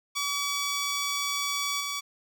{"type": "tone with level steps", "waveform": "10% pulse", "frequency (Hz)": 1141, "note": "C#6", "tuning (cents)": 50, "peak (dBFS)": [-19, -22], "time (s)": [0.15, 2.01], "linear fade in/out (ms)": 20, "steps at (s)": 1.8, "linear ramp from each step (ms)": 10, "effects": []}